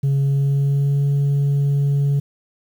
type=tone with pitch glide; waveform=sine; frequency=138.4 to 141.31 Hz; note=C#3 to C#3; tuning=-2 to +34 cents; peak=-12 dBFS; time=0.03-2.2 s; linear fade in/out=10 ms; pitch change=+36 cents; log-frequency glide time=0.19-1.04 s; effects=tanh soft clip ceiling -14 dBFS + 8-bit